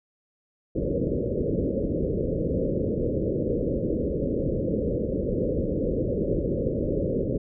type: low-pass noise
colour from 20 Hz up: white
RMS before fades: -26 dBFS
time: 0.75-7.38 s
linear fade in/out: 10 ms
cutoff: 560 Hz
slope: 96 dB/octave
effects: none